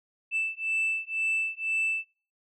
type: beating tone pair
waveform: sine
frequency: 2644 / 2646 Hz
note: E7 / E7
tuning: +5 / +6 cents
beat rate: 2 Hz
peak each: -28 dBFS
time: 0.31-2.05 s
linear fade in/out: 50 ms
effects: noise-tail reverb RT60 0.4 s tail -24 dB re dry + tanh soft clip ceiling -22 dBFS